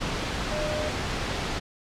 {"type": "tone in noise", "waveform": "sine", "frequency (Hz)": 607, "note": "D#5", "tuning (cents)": -43, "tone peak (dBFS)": -29, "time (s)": [0.51, 0.9], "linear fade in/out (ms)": 20, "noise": "pink", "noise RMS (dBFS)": -29, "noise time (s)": [0, 1.6], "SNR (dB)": -3, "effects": ["low-pass 5000 Hz 12 dB/octave"]}